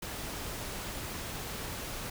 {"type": "noise", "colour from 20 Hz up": "pink", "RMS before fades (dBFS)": -39, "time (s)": [0.02, 2.1], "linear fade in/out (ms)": 5, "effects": []}